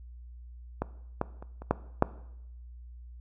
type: clicks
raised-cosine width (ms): 1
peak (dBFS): -15 / -13 / -29 / -28 / -9 / -6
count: 6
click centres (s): 0.82 / 1.214 / 1.425 / 1.62 / 1.71 / 2.024
effects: noise-tail reverb RT60 0.8 s tail -18 dB re dry + added 60 Hz sine -44 dBFS peak until 3.2 s